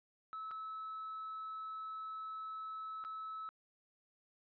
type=tone with dropouts; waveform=triangle; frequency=1300 Hz; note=E6; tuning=24 cents flat; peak=-39 dBFS; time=0.33-3.49 s; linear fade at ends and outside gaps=0 ms; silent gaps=0.51-0.514 / 3.04-3.049 s; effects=tanh soft clip ceiling -38 dBFS + resampled to 11025 Hz